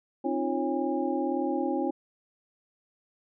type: tone cluster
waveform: sine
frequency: 265.9 / 307.5 / 345.5 / 548 / 812 Hz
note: C4 / D#4 / F4 / C#5 / G#5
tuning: +28 / -20 / -19 / -20 / -39 cents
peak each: -31 / -32 / -31 / -34 / -34 dBFS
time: 0.24-1.91 s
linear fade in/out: 10 ms
effects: none